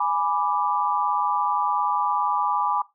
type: chord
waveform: sine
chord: G# diminished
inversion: none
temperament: equal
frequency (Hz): 830.6 / 987.8 / 1174.7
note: G#5 / B5 / D6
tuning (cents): 0 / 0 / 0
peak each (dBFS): -25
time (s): 0-2.82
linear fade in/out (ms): 5
effects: noise-tail reverb RT60 0.2 s tail -17 dB re dry